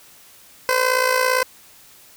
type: tone with amplitude modulation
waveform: 15% pulse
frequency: 511 Hz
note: C5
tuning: 41 cents flat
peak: -7 dBFS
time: 0.69-1.43 s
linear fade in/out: 0 ms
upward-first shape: sine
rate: 57.8 Hz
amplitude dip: 65%
effects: white hiss -48 dBFS RMS until 2.16 s